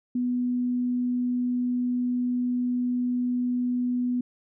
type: tone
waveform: sine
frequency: 246.9 Hz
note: B3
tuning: in tune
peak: -23 dBFS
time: 0.15-4.21 s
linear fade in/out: 5 ms
effects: none